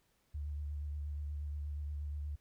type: tone with vibrato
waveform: sine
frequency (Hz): 73.42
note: D2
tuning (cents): 0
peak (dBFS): -37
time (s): 0.34-2.36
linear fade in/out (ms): 10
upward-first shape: triangle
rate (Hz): 8.4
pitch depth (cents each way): 34
effects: pink hiss -75 dBFS RMS until 2.4 s